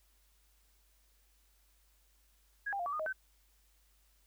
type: tone with pitch steps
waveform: sine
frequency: 1652 / 796 / 701 / 1146 / 1226 / 627 / 1533 Hz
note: G#6 / G5 / F5 / D6 / D#6 / D#5 / G6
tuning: -10 / +26 / +6 / -43 / -26 / +13 / -39 cents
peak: -34 dBFS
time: 2.66-3.129 s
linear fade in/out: 10 ms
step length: 67 ms
effects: added 50 Hz sine -68 dBFS peak until 4.26 s + white hiss -72 dBFS RMS until 4.26 s